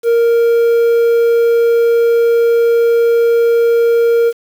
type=tone with quantisation; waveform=triangle; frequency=466.2 Hz; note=A#4; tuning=in tune; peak=-6 dBFS; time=0.03-4.33 s; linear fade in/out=50 ms; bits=6; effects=none